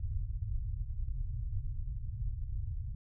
pink low-pass noise, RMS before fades -36 dBFS, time 0-2.95 s, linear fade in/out 5 ms, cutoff 120 Hz, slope 48 dB/octave, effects none

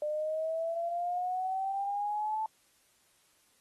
sine exponential sweep, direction up, 597 to 880 Hz, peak -30 dBFS, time 0.02-2.46 s, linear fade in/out 2 ms, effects white hiss -68 dBFS RMS until 3.6 s + AAC 32 kbps

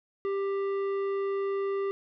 sine tone with tanh clipping, 394.3 Hz, G4, 10 cents sharp, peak -29 dBFS, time 0.25-1.91 s, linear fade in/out 0 ms, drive 11 dB, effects none

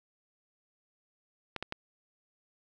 clicks, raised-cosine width 0.3 ms, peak -19 dBFS, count 3, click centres 1.563 / 1.626 / 1.724 s, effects none

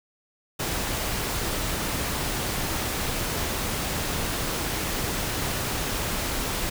pink noise, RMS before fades -28 dBFS, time 0.59-6.7 s, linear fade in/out 10 ms, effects none

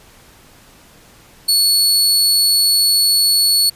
sawtooth tone, 4407 Hz, C#8, 11 cents flat, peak -8 dBFS, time 1.48-3.7 s, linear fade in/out 10 ms, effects pink hiss -46 dBFS RMS until 3.75 s + resampled to 32000 Hz

